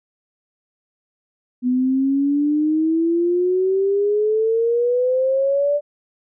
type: exponential sweep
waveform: sine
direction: up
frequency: 246.9 to 589 Hz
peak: -15 dBFS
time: 1.62-5.81 s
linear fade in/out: 50 ms
effects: none